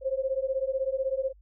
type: beating tone pair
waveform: sine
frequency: 523.3 / 539.3 Hz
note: C5 / C#5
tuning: 0 / -48 cents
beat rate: 16 Hz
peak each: -29 dBFS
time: 0.01-1.33 s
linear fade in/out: 50 ms
effects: added 50 Hz sine -53 dBFS peak until 1.41 s